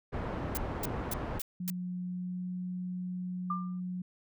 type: low-pass noise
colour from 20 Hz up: pink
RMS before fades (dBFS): -36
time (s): 0.12-1.4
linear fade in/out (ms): 20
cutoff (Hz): 1200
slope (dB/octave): 12
type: noise bursts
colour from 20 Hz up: blue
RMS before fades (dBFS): -35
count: 5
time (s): 0.55-1.7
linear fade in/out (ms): 0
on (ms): 22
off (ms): 260
type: tone with pitch glide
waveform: sine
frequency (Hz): 180.1 to 181.35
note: F#3 to F#3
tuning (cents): -46 to -34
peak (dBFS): -34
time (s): 1.6-4.02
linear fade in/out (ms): 5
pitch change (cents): +12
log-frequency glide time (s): 2.05-2.49
type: tone with exponential decay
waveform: sine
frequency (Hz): 1192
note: D6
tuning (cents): +25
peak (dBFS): -28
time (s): 3.5-3.8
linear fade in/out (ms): 5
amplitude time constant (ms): 65
effects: none